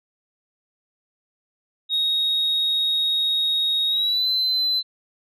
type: tone with pitch glide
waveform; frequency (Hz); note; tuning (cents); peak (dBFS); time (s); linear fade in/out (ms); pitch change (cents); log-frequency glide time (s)
sine; 3758 to 4051; A#7 to B7; +13 to +43; -17; 1.89-4.83; 50; +130; 3.88-4.28
effects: tanh soft clip ceiling -16 dBFS